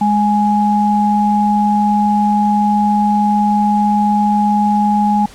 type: tone pair together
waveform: sine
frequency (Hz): 207.7 / 833.9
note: G#3 / G#5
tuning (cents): 0 / +7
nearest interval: 2 octaves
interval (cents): 2407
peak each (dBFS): -13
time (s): 0.01-5.26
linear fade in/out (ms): 5
effects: pink hiss -39 dBFS RMS until 5.34 s + low-pass 10000 Hz 12 dB/octave